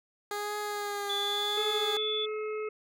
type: tone with vibrato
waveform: 15% pulse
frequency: 410.8 Hz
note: G#4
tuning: 19 cents flat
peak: -26 dBFS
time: 0.31-1.97 s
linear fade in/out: 2 ms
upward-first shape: triangle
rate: 0.93 Hz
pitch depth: 33 cents each way
type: tone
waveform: sine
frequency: 3460 Hz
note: A7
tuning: 30 cents flat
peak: -30 dBFS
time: 1.09-2.26 s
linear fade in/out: 10 ms
type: harmonic tone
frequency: 429.2 Hz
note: A4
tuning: 43 cents flat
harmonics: 1 / 3 / 5 / 6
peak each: -32 / -42 / -46 / -48 dBFS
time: 1.57-2.69 s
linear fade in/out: 5 ms
effects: none